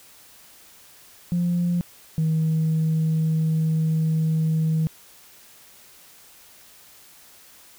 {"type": "tone pair in turn", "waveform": "sine", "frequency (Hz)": [174.61, 159.09], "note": ["F3", "D#3"], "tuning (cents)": [0, 39], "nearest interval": "major second", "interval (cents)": 161, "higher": "first", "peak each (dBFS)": [-18, -17], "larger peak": "second", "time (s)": [[1.32, 1.81], [2.18, 4.87]], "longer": "second", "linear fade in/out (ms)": 0, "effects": ["tanh soft clip ceiling -16 dBFS", "white hiss -50 dBFS RMS until 7.78 s"]}